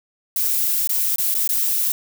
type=noise with dropouts; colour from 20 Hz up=violet; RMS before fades=-20 dBFS; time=0.36-1.92 s; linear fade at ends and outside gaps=1 ms; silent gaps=0.874-0.892 / 1.159-1.183 / 1.342-1.35 / 1.476-1.491 s; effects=none